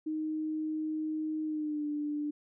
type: tone with pitch glide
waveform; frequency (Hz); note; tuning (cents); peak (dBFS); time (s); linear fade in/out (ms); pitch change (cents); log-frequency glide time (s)
sine; 311.1 to 295.9; D#4 to D4; 0 to +13; -31; 0.06-2.31; 10; -87; 1.44-1.86
effects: none